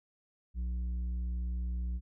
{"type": "tone with tanh clipping", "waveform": "sine", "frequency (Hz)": 60.5, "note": "B1", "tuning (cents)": -35, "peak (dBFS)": -33, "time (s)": [0.54, 2.01], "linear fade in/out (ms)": 50, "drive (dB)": 6, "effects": []}